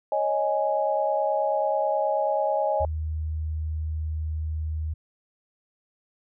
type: chord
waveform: sine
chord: C# suspended second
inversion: none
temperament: just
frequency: 554.4 / 623.7 / 831.5 Hz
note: C#5 / D#5 / G#5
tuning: 0 / +4 / +2 cents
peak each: -27 / -25 / -26 dBFS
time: 0.12-2.85 s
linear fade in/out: 2 ms
type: tone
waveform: sine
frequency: 78.2 Hz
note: D#2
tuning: 9 cents sharp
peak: -26 dBFS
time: 2.8-4.94 s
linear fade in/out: 10 ms
effects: none